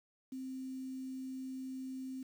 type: tone with quantisation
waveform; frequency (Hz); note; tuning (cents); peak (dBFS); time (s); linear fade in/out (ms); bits
sine; 261.6; C4; 0; -40; 0.32-2.23; 5; 10
effects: none